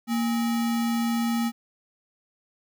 sine tone with sample-and-hold, 232.4 Hz, A#3, 5 cents flat, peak -22 dBFS, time 0.07-1.52 s, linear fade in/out 50 ms, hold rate 1050 Hz, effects none

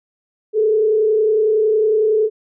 sine tone with frequency modulation, 431.8 Hz, A4, 33 cents flat, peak -12 dBFS, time 0.53-2.3 s, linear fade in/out 50 ms, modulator 30.9 Hz, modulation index 0.53, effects none

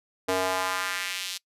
square tone with high-pass filter sweep, 93 Hz, F#2, 9 cents sharp, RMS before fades -29 dBFS, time 0.28-1.38 s, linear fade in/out 10 ms, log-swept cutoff 440 to 4000 Hz, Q 1.5, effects noise-tail reverb RT60 0.1 s tail -23 dB re dry + resampled to 32000 Hz

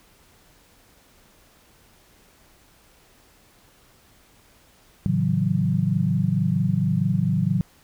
sine chord, F# minor seventh, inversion first, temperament equal with one note detuned, 110 / 138.59 / 160.58 / 185 Hz, A2 / C#3 / E3 / F#3, 0 / 0 / -45 / 0 cents, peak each -26 / -25 / -24 / -23 dBFS, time 5.06-7.61 s, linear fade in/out 0 ms, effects pink hiss -56 dBFS RMS until 7.83 s

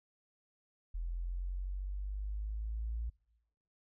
sine exponential sweep, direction up, 41.79 to 57.4 Hz, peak -35 dBFS, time 0.94-3.1 s, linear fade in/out 10 ms, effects noise-tail reverb RT60 1.0 s tail -24 dB re dry

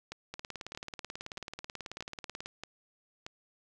two click trains, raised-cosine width 0.2 ms, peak -23 / -23 dBFS, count 6 / 40, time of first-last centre 0.12-3.265 / 0.34-2.46 s, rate 1.59 / 18.4 Hz, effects none

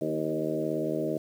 harmonic tone with a mistuned harmonic, 77.78 Hz, D#2, in tune, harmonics 2 / 3 / 4 / 5 / 6 / 7 / 8, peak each -37 / -37 / -32 / -34 / -36 / -36 / -34 dBFS, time 0.01-1.18 s, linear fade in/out 5 ms, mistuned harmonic 4, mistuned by +24 cents, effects 9-bit

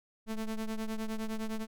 square ring-modulated tone, 110.9 Hz, A2, 14 cents sharp, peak -31 dBFS, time 0.26-1.67 s, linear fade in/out 50 ms, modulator 106 Hz, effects none

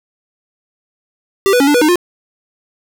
square tone with pitch steps, 391.4 / 492.1 / 278 / 292.7 / 487.5 / 306.8 / 354.5 Hz, G4 / B4 / C#4 / D4 / B4 / D#4 / F4, -3 / -6 / +5 / -6 / -23 / -24 / +26 cents, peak -9 dBFS, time 1.46-1.957 s, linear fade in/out 0 ms, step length 71 ms, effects none

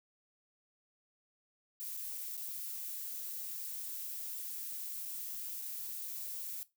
violet noise with dropouts, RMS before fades -42 dBFS, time 1.8-6.63 s, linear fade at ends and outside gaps 0 ms, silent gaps 1.968-1.973 / 2.369-2.376 / 5.052-5.056 / 5.617-5.621 s, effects noise-tail reverb RT60 0.2 s tail -17 dB re dry

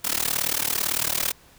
white noise with amplitude modulation, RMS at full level -21 dBFS, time 0.04-1.32 s, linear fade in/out 10 ms, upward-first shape sine, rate 37.9 Hz, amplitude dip 95%, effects pink hiss -53 dBFS RMS until 1.58 s

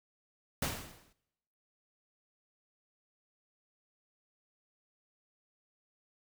pink noise with exponential decay, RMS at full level -31 dBFS, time 0.62-1.13 s, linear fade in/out 5 ms, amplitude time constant 110 ms, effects noise-tail reverb RT60 1.0 s tail -24 dB re dry

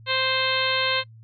harmonic tone, 523.3 Hz, C5, in tune, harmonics 1 / 2 / 3 / 4 / 5 / 6 / 7 / 8, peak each -29 / -29 / -29 / -29 / -29 / -29 / -29 / -29 dBFS, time 0.06-1.04 s, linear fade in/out 50 ms, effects noise-tail reverb RT60 0.1 s tail -23 dB re dry + added 112 Hz sine -44 dBFS peak until 1.23 s

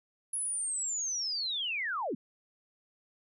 sine linear sweep, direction down, 10548 to 185 Hz, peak -31 dBFS, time 0.33-2.15 s, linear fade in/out 5 ms, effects none

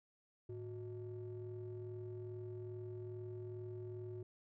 triangle ring-modulated tone, 129.1 Hz, C3, 23 cents flat, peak -39 dBFS, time 0.49-4.23 s, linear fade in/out 5 ms, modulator 237 Hz, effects none

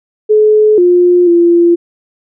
sine tone with pitch steps, 427.5 / 354.8 / 343.2 Hz, A4 / F4 / F4, -50 / +27 / -30 cents, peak -4 dBFS, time 0.29-1.76 s, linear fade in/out 20 ms, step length 490 ms, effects none

